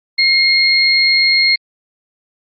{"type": "tone pair together", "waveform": "sine", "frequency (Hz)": [2146, 4253], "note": ["C7", "C8"], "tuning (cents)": [43, 27], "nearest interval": "octave", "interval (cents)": 1184, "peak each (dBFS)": -12, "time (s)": [0.18, 1.56], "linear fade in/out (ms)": 10, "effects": ["Opus 24 kbps"]}